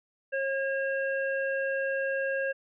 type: harmonic tone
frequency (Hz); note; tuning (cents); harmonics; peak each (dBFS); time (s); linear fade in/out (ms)
542; C#5; -39; 1 / 3 / 5; -29 / -31 / -42; 0.32-2.53; 20
effects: none